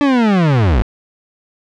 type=linear sweep; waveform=40% pulse; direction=down; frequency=293.7 to 47.83 Hz; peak=-9 dBFS; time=0.01-0.82 s; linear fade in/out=0 ms; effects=low-pass 3000 Hz 12 dB/octave